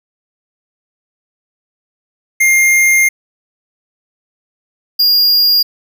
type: tone pair in turn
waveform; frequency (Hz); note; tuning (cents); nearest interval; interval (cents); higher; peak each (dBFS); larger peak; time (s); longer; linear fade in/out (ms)
square; 2117 / 4829; C7 / D8; +20 / +47; octave + major second; 1427; second; -8; neither; 2.4-3.09 / 4.99-5.63; first; 10
effects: none